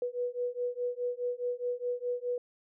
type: beating tone pair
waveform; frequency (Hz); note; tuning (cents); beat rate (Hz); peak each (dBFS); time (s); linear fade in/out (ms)
sine; 487.6 / 492.4; B4 / B4; -22 / -5; 4.8; -34 / -34; 0.02-2.38; 2
effects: none